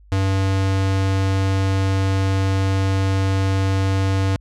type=tone; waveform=square; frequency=96.4 Hz; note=G2; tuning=28 cents flat; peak=-17 dBFS; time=0.12-4.36 s; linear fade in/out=0 ms; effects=added 50 Hz sine -45 dBFS peak until 4.4 s + low-pass 7000 Hz 12 dB/octave